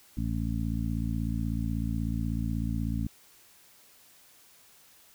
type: harmonic tone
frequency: 56.3 Hz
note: A1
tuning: 40 cents sharp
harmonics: 1 / 2 / 3 / 4 / 5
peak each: -32 / -33 / -36 / -34 / -38 dBFS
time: 0.17-3.07 s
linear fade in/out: 5 ms
effects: white hiss -58 dBFS RMS until 5.14 s